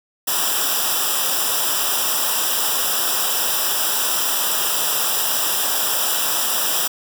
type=noise with comb filter; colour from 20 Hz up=white; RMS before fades=-20 dBFS; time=0.27-6.88 s; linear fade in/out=10 ms; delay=0.46 ms; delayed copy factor=-1; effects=none